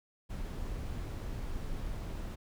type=noise; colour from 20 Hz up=brown; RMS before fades=-38 dBFS; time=0.29-2.36 s; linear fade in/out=20 ms; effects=none